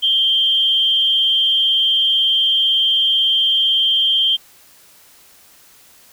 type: tone with amplitude modulation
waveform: sine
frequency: 3159 Hz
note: G7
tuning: 13 cents sharp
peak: -10 dBFS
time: 0.02-4.37 s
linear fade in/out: 20 ms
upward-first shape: sine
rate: 238 Hz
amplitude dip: 50%
effects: white hiss -48 dBFS RMS until 6.12 s